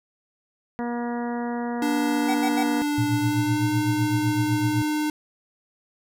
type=harmonic tone; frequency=238.9 Hz; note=A#3; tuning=43 cents sharp; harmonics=1 / 2 / 3 / 4 / 5 / 6 / 7 / 8; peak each=-27 / -33 / -34 / -36 / -44 / -43 / -43 / -44 dBFS; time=0.79-2.82 s; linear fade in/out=0 ms
type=tone with pitch glide; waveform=square; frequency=293.7 to 302.8 Hz; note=D4 to D#4; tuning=0 to -47 cents; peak=-23 dBFS; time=1.82-5.1 s; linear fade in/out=2 ms; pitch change=+53 cents; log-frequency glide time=3.12-3.69 s
type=tone bursts; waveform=square; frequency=760 Hz; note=F#5; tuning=46 cents sharp; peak=-25 dBFS; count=3; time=2.28-2.635 s; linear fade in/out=10 ms; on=67 ms; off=77 ms
type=tone with tremolo; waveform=sine; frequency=116.54 Hz; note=A#2; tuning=in tune; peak=-19 dBFS; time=2.98-4.82 s; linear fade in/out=0 ms; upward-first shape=triangle; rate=7.9 Hz; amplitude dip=100%
effects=none